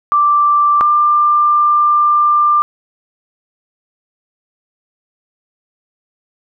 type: tone pair in turn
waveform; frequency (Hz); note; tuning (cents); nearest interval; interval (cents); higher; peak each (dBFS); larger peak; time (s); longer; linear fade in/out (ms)
sine; 1174.7 / 1190.4; D6 / D6; 0 / +23; unison; 23; second; -8; neither; 0.12-0.81 / 0.81-2.62; second; 0
effects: none